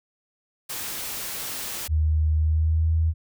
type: noise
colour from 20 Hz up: white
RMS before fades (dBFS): -32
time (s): 0.69-1.88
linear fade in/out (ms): 10
type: tone with pitch glide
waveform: sine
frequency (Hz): 77.78 to 80.71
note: D#2 to E2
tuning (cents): 0 to -36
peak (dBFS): -18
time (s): 1.88-3.14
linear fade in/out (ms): 50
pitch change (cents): +64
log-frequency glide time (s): 2.37-2.92
effects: none